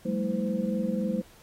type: tone cluster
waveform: sine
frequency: 180.6 / 200.7 / 224.4 / 322.6 / 513 Hz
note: F#3 / G3 / A3 / E4 / C5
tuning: -42 / +41 / +34 / -37 / -34 cents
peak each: -35 / -29 / -31 / -37 / -33 dBFS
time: 0.05-1.22 s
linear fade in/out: 10 ms
effects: pink hiss -56 dBFS RMS until 1.42 s + AAC 48 kbps